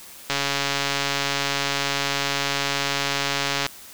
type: click train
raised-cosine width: 0.2 ms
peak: -5 dBFS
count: 472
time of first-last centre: 0.3-3.664 s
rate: 140 Hz
effects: white hiss -43 dBFS RMS until 3.93 s